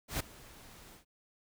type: noise with ADSR envelope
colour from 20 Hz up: pink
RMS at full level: -33 dBFS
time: 0.08-1.05 s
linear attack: 120 ms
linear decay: 8 ms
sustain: -21 dB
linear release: 110 ms
effects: none